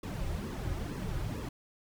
brown noise with flanger, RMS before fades -36 dBFS, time 0.03-1.49 s, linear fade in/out 5 ms, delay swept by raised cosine 1.3 to 4.5 ms, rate 2.2 Hz, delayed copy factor -0.85, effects none

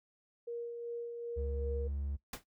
sine tone with tremolo, 471.3 Hz, A#4, 19 cents sharp, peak -36 dBFS, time 0.47-1.88 s, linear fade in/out 10 ms, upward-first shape sine, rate 2.6 Hz, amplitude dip 35%
triangle tone, 70.5 Hz, C#2, 30 cents sharp, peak -33 dBFS, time 1.36-2.17 s, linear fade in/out 20 ms
pink noise with exponential decay, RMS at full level -36 dBFS, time 2.33-2.44 s, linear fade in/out 5 ms, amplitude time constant 22 ms
effects noise-tail reverb RT60 0.1 s tail -17 dB re dry

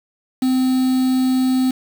triangle tone with quantisation, 258.2 Hz, C4, 23 cents flat, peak -12 dBFS, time 0.42-1.71 s, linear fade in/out 5 ms, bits 5, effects none

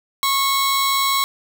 sawtooth tone pair together, 1095 / 3930 Hz, C#6 / B7, -22 / -9 cents, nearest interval octave + minor seventh, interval 2213 cents, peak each -14 / -19 dBFS, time 0.23-1.24 s, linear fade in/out 0 ms, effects none

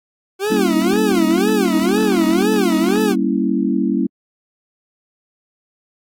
40% pulse tone with vibrato, 370 Hz, F#4, in tune, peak -16 dBFS, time 0.39-3.16 s, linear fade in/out 50 ms, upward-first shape sine, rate 2 Hz, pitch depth 280 cents each way
sine chord, G diminished seventh, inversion none, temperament equal, 196 / 233.1 / 277.2 / 329.6 Hz, G3 / Bb3 / Db4 / Fb4, 0 / 0 / 0 / 0 cents, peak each -20 / -20 / -20 / -21 dBFS, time 0.5-4.07 s, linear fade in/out 10 ms
effects AAC 64 kbps

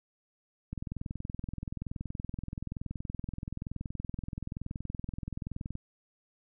click train, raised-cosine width 5 ms, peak -24 dBFS, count 107, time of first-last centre 0.73-5.754 s, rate 21.1 Hz, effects none

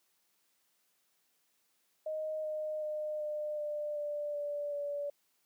sine tone with pitch steps, 622.3 / 615.5 / 608.8 / 602.1 / 595.6 / 589.1 / 582.6 / 576.3 Hz, D#5 / D#5 / D#5 / D5 / D5 / D5 / D5 / D5, 0 / -19 / -38 / +43 / +24 / +5 / -14 / -33 cents, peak -34 dBFS, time 2.06-5.1 s, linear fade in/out 5 ms, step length 380 ms, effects white hiss -75 dBFS RMS until 5.45 s + high-pass 150 Hz 12 dB/octave

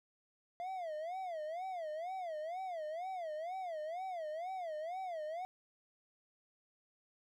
triangle tone with vibrato, 681 Hz, F5, 44 cents flat, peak -37 dBFS, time 0.6-5.45 s, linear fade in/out 0 ms, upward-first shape sine, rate 2.1 Hz, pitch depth 200 cents each way, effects none

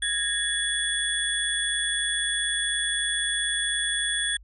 sine tone cluster, 1663 / 1826 / 3394 / 8930 Hz, G#6 / A#6 / G#7 / C#9, +2 / -36 / +37 / +12 cents, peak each -30 / -32 / -27 / -30 dBFS, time 0.02-4.37 s, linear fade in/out 5 ms, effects added 50 Hz sine -47 dBFS peak until 4.43 s

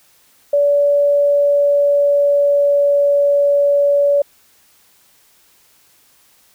sine tone with pitch glide, 574 to 570.4 Hz, D5 to C#5, -40 to +49 cents, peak -10 dBFS, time 0.53-4.22 s, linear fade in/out 5 ms, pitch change -11 cents, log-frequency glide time 1.02-3.05 s, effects white hiss -53 dBFS RMS until 6.54 s

